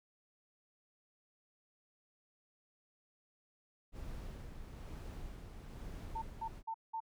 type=noise with tremolo; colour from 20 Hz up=brown; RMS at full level=-45 dBFS; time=3.92-6.63 s; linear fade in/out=50 ms; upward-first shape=sine; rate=1.1 Hz; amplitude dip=40%
type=tone bursts; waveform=sine; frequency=898 Hz; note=A5; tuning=35 cents sharp; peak=-37 dBFS; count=4; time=6.15-7.004 s; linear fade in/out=10 ms; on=71 ms; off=190 ms
effects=none